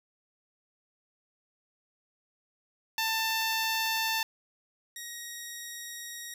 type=tone pair in turn; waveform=10% pulse; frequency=891 / 1888 Hz; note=A5 / A#6; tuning=+22 / +22 cents; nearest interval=octave + minor second; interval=1300 cents; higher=second; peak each=-19 / -30 dBFS; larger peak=first; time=2.98-4.23 / 4.96-6.34 s; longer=second; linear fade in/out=2 ms; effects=none